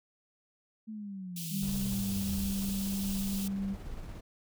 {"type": "linear sweep", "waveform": "sine", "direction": "down", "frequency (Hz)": [221.9, 61.74], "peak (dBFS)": -38, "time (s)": [0.87, 2.53], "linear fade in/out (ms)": 20}
{"type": "high-pass noise", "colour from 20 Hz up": "white", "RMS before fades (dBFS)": -41, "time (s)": [1.36, 3.48], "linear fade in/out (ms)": 5, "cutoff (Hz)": 2600, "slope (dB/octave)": 48}
{"type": "tone", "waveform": "sine", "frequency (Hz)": 196, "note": "G3", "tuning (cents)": 0, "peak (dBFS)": -31, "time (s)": [1.5, 3.77], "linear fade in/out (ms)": 50}
{"type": "noise with tremolo", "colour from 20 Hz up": "brown", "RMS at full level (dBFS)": -41, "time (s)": [1.62, 4.21], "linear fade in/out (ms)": 10, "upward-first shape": "square", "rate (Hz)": 17, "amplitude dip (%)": 25}
{"effects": []}